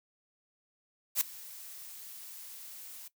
blue noise with ADSR envelope, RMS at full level -25 dBFS, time 1.15-3.08 s, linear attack 61 ms, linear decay 3 ms, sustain -22 dB, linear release 5 ms, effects noise-tail reverb RT60 0.1 s tail -18 dB re dry

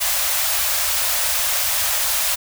white band-stop noise, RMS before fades -20 dBFS, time 0-2.36 s, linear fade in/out 20 ms, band 100 to 530 Hz, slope 96 dB/octave, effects none

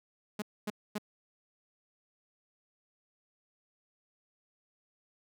sawtooth tone bursts, 209.8 Hz, G#3, 18 cents sharp, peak -29 dBFS, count 3, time 0.39-0.983 s, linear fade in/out 5 ms, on 31 ms, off 250 ms, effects none

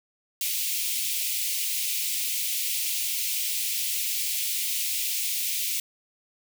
white high-pass noise, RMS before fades -28 dBFS, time 0.41-5.8 s, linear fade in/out 2 ms, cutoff 2200 Hz, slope 48 dB/octave, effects none

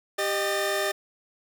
sawtooth tone cluster, 393.4 / 614 / 1794 Hz, G4 / D#5 / A6, +6 / -23 / +33 cents, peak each -25 / -24 / -27 dBFS, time 0.18-0.92 s, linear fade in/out 10 ms, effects none

